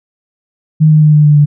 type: tone with pitch steps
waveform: sine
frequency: 155.56 / 153.77 / 152.01 / 150.26 / 148.54 / 146.83 Hz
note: D#3 / D#3 / D#3 / D3 / D3 / D3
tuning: 0 / -20 / -40 / +40 / +20 / 0 cents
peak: -3 dBFS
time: 0.8-1.46 s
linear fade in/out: 20 ms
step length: 110 ms
effects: none